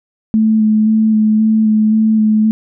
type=tone with vibrato; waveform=sine; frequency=217.3 Hz; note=A3; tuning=21 cents flat; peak=-8 dBFS; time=0.34-2.51 s; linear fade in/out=0 ms; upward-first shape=square; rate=1.9 Hz; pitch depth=14 cents each way; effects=none